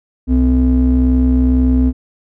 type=ring-modulated tone; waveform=triangle; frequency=95.5 Hz; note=G2; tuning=45 cents flat; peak=-4 dBFS; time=0.27-1.93 s; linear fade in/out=50 ms; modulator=160 Hz; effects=none